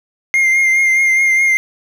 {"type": "tone with vibrato", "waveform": "triangle", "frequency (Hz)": 2113, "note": "C7", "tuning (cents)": 16, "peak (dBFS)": -8, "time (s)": [0.34, 1.57], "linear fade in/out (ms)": 0, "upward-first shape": "triangle", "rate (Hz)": 4.8, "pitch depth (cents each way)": 31, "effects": []}